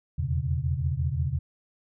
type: tone cluster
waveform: sine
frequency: 80.3 / 86.1 / 125.3 / 139.9 Hz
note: E2 / F2 / B2 / C#3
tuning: -45 / -24 / +25 / +16 cents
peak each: -30 dBFS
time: 0.18-1.39 s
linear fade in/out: 10 ms
effects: none